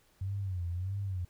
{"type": "tone with vibrato", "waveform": "sine", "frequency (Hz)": 92.8, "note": "F#2", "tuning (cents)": 6, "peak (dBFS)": -32, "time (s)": [0.21, 1.25], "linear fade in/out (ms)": 5, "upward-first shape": "sine", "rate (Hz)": 1.6, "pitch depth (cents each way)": 130, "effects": ["pink hiss -67 dBFS RMS until 1.29 s"]}